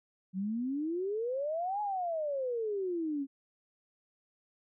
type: exponential two-way sweep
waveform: sine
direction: up then down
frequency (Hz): 181.5 to 848 to 268.3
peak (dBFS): -31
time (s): 0.33-3.27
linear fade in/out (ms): 50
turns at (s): 1.81
effects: none